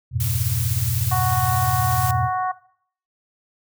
sine chord, F diminished, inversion none, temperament equal, 87.31 / 103.83 / 123.47 Hz, F2 / Ab2 / Cb3, 0 / 0 / 0 cents, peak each -26 / -27 / -23 dBFS, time 0.11-2.3 s, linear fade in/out 50 ms
blue noise, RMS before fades -28 dBFS, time 0.2-2.11 s, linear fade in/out 2 ms
harmonic tone, 370 Hz, F#4, in tune, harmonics 2 / 3 / 4 / 5, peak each -22 / -24 / -35 / -38 dBFS, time 1.11-2.52 s, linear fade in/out 10 ms
effects noise-tail reverb RT60 0.6 s tail -18 dB re dry

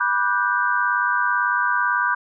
sine chord, G major seventh, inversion first, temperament just, 980 / 1176 / 1470 / 1568 Hz, B5 / D6 / F#6 / G6, -14 / +2 / -12 / 0 cents, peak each -23 / -24 / -24 / -22 dBFS, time 0-2.15 s, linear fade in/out 10 ms, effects none

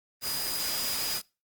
sine tone in noise, 4934 Hz, D#8, 15 cents flat, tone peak -33 dBFS, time 0.21-1.22 s, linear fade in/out 50 ms, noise white, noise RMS -32 dBFS, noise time 0.21-1.22 s, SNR -4 dB, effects noise-tail reverb RT60 0.3 s tail -24 dB re dry + Opus 24 kbps

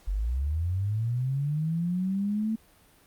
sine linear sweep, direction up, 43.89 to 223.9 Hz, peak -25 dBFS, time 0.07-2.56 s, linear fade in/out 10 ms, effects pink hiss -59 dBFS RMS until 3.06 s + Opus 48 kbps

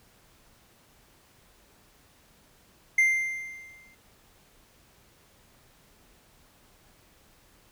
triangle tone with exponential decay, 2093 Hz, C7, in tune, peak -15 dBFS, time 2.98-3.95 s, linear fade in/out 5 ms, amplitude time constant 210 ms, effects pink hiss -60 dBFS RMS until 7.71 s

